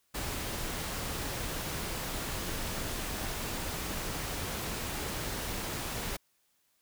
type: noise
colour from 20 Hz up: pink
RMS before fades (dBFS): -36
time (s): 0.14-6.17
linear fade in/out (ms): 10
effects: white hiss -73 dBFS RMS until 6.81 s